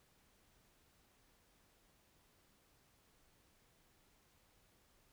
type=silence; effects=pink hiss -72 dBFS RMS until 5.12 s